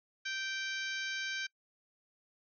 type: harmonic tone with a mistuned harmonic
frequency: 780 Hz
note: G5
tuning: 9 cents flat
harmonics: 2 / 3 / 4 / 5 / 6 / 7 / 8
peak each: -38 / -42 / -44 / -46 / -48 / -49 / -50 dBFS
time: 0.25-1.47 s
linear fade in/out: 10 ms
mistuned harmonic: 5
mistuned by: -16 cents
effects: noise-tail reverb RT60 0.1 s tail -25 dB re dry